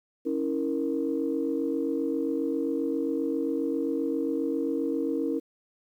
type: chord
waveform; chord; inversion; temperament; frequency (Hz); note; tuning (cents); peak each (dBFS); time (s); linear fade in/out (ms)
sine; A# diminished; first; equal with one note detuned; 277.2 / 324.7 / 466.2; C#4 / E4 / A#4; 0 / -26 / 0; -29 / -29 / -30; 0.25-5.4; 20
effects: tanh soft clip ceiling -16 dBFS + 10-bit